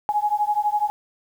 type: beating tone pair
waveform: sine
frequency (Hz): 830.6 / 842.6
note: G#5 / G#5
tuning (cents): 0 / +25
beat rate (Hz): 12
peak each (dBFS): -22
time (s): 0.09-0.9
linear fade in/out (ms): 0
effects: 8-bit